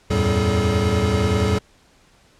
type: tone cluster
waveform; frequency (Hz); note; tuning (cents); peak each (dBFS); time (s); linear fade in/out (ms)
square; 81.8 / 92.3 / 110.4 / 192.4 / 428.2; E2 / F#2 / A2 / G3 / A4; -13 / -4 / +6 / -32 / -47; -24; 0.1-1.59; 10
effects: pink hiss -55 dBFS RMS until 2.39 s + low-pass 8000 Hz 12 dB/octave